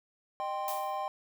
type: chord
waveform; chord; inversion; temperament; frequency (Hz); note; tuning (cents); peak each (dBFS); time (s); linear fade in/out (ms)
triangle; C minor; first; equal with one note detuned; 612.6 / 784 / 1046.5; Eb5 / G5 / C6; -27 / 0 / 0; -37 / -33 / -35; 0.4-1.08; 0
type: noise with exponential decay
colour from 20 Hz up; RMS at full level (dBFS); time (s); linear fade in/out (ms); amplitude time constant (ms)
blue; -37; 0.68-1.07; 1; 83
effects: none